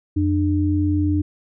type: tone pair together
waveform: sine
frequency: 89.1 / 299.7 Hz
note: F2 / D4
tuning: +35 / +35 cents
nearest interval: octave + major sixth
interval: 2100 cents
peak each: -19 dBFS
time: 0.16-1.22 s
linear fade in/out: 10 ms
effects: none